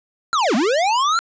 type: linear two-way sweep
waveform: square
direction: down then up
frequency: 1400 to 197 to 1400 Hz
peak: -16 dBFS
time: 0.33-1.19 s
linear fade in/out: 0 ms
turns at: 0.55 s
effects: resampled to 16000 Hz + 9-bit